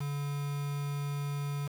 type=tone with quantisation; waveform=triangle; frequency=143.3 Hz; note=D3; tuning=42 cents flat; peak=-30 dBFS; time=0-1.68 s; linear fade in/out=10 ms; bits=7; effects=none